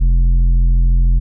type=tone with tanh clipping; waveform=triangle; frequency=43.1 Hz; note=F1; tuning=22 cents flat; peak=-10 dBFS; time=0-1.2 s; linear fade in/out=20 ms; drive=12 dB; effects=none